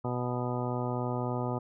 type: harmonic tone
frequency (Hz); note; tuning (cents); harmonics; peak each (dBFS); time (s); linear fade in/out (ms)
123.47; B2; 0; 1 / 2 / 3 / 4 / 5 / 6 / 7 / 8 / 10; -33 / -36 / -38 / -39 / -40 / -41 / -41 / -42 / -43; 0.04-1.59; 10
effects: none